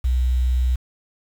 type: tone with quantisation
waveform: sine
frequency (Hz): 62.6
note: B1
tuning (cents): +24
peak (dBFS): -16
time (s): 0.04-0.76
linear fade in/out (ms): 10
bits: 7
effects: none